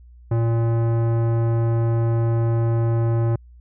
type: tone with tanh clipping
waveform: sine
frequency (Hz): 115.4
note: A#2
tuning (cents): -17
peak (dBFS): -19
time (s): 0.31-3.36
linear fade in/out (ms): 5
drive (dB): 17
effects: added 60 Hz sine -43 dBFS peak until 3.6 s